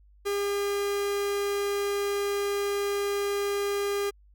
45% pulse tone, 403.8 Hz, G#4, 49 cents flat, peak -26 dBFS, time 0.25-4.11 s, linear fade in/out 20 ms, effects added 50 Hz sine -54 dBFS peak until 4.34 s

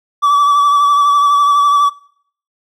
triangle tone with vibrato, 1152 Hz, D6, 34 cents flat, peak -6 dBFS, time 0.22-1.9 s, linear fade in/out 20 ms, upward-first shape sine, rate 12 Hz, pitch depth 29 cents each way, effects noise-tail reverb RT60 0.6 s tail -22 dB re dry

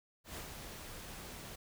pink noise with ADSR envelope, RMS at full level -44 dBFS, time 0.24-1.56 s, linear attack 110 ms, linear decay 130 ms, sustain -4 dB, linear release 10 ms, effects none

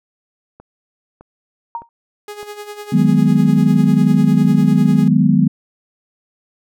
click train, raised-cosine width 1 ms, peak -25 dBFS, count 4, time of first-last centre 0.6-2.429 s, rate 1.64 Hz
sine tone with exponential decay, 932.3 Hz, A#5, in tune, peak -18 dBFS, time 1.75-1.89 s, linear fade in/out 1 ms, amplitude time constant 30 ms
sawtooth tone with tremolo, 415.3 Hz, G#4, in tune, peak -23 dBFS, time 2.28-5.08 s, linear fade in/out 2 ms, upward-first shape sine, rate 10 Hz, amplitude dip 65%
sine chord, G# minor seventh, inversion second, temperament equal, 155.56 / 185 / 207.7 / 246.9 Hz, D#3 / F#3 / G#3 / B3, 0 / 0 / 0 / 0 cents, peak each -15 dBFS, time 2.92-5.48 s, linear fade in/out 10 ms
effects none

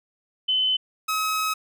sine / sawtooth tone pair in turn, 3038 / 1277.3 Hz, F#7 / D#6, +45 / +45 cents, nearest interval octave + minor third, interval 1500 cents, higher first, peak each -19 dBFS, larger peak neither, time 0.48-0.77 / 1.08-1.54 s, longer second, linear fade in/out 10 ms, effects none

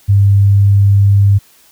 sine tone, 99.9 Hz, G2, 33 cents sharp, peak -5 dBFS, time 0.08-1.39 s, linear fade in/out 20 ms, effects white hiss -47 dBFS RMS until 1.71 s

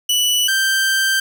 sawtooth tone pair in turn, 2960 / 1568 Hz, F#7 / G6, 0 / 0 cents, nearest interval major seventh, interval 1100 cents, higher first, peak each -11 dBFS, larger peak neither, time 0.09-0.48 / 0.48-1.2 s, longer second, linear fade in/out 5 ms, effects none

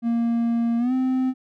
triangle tone with pitch glide, 233.1 to 258.6 Hz, A#3 to C4, 0 to -20 cents, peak -17 dBFS, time 0.02-1.34 s, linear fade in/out 50 ms, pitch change +180 cents, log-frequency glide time 0.78-0.93 s, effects none

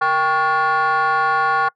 sine tone with frequency modulation, 1108.7 Hz, C#6, in tune, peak -12 dBFS, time 0.01-1.69 s, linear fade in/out 10 ms, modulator 322 Hz, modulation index 1.3, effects noise-tail reverb RT60 0.1 s tail -25 dB re dry + tanh soft clip ceiling -13 dBFS

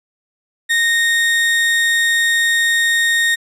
35% pulse tone, 1852 Hz, A#6, 12 cents flat, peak -11 dBFS, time 0.69-3.36 s, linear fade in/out 20 ms, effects low-pass 11000 Hz 12 dB/octave

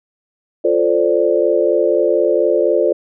sine chord, D minor seventh, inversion first, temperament equal, 349.2 / 440 / 523.3 / 587.3 Hz, F4 / A4 / C5 / D5, 0 / 0 / 0 / 0 cents, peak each -17 dBFS, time 0.64-2.93 s, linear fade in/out 10 ms, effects none

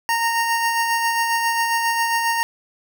25% pulse tone with tremolo, 924 Hz, A#5, 16 cents flat, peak -13 dBFS, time 0.09-2.43 s, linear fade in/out 0 ms, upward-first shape sine, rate 7.4 Hz, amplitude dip 35%, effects none

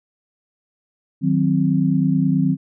sine chord, C diminished, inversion first, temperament equal, 155.56 / 185 / 261.6 Hz, Eb3 / Gb3 / C4, 0 / 0 / 0 cents, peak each -19 dBFS, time 1.21-2.57 s, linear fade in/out 50 ms, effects none

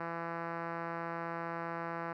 5% pulse tone with low-pass filter, 167.8 Hz, E3, 31 cents sharp, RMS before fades -39 dBFS, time 0-2.13 s, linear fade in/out 5 ms, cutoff 1400 Hz, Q 1.1, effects none

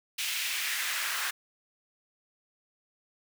pink noise with high-pass filter sweep, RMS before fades -32 dBFS, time 0.18-1.31 s, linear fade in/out 10 ms, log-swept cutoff 2800 to 1400 Hz, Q 1.9, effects none

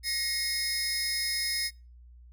sawtooth tone cluster, 1880 / 2156 / 5110 Hz, A#6 / C#7 / D#8, +14 / -49 / +45 cents, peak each -34 / -32 / -27 dBFS, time 0.03-1.71 s, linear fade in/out 50 ms, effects noise-tail reverb RT60 0.3 s tail -24 dB re dry + added 60 Hz sine -49 dBFS peak until 2.32 s

